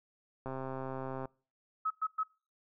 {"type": "click train", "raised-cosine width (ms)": 1, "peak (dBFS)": -26, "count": 106, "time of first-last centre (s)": [0.46, 1.255], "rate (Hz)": 132}
{"type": "tone bursts", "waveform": "sine", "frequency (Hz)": 1283, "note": "E6", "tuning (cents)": -47, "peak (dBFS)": -29, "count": 3, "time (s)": [1.85, 2.235], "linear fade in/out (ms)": 10, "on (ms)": 55, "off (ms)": 110}
{"effects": ["noise-tail reverb RT60 0.4 s tail -26 dB re dry"]}